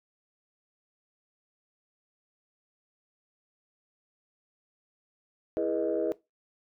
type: chord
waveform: sine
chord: E major seventh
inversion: none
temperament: equal with one note detuned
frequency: 329.6 / 415.3 / 485.1 / 622.3 Hz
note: E4 / G#4 / B4 / D#5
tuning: 0 / 0 / -31 / 0 cents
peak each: -31 dBFS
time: 5.57-6.12 s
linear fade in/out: 0 ms
effects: noise-tail reverb RT60 0.2 s tail -19 dB re dry + tanh soft clip ceiling -18 dBFS